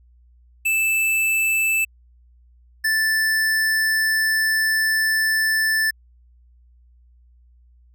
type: tone pair in turn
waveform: square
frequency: 2637 / 1760 Hz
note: E7 / A6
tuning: 0 / 0 cents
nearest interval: perfect fifth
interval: 700 cents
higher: first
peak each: -18 dBFS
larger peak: neither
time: 0.65-1.85 / 2.84-5.91 s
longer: second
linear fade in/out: 10 ms
effects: added 60 Hz sine -50 dBFS peak until 7.94 s